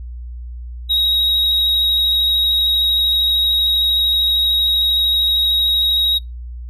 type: tone with vibrato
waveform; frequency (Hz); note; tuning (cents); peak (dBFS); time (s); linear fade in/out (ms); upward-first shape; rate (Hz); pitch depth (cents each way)
triangle; 3800; A#7; +33; -12; 0.89-6.19; 20; square; 13; 8
effects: noise-tail reverb RT60 0.2 s tail -25 dB re dry + added 60 Hz sine -27 dBFS peak until 6.69 s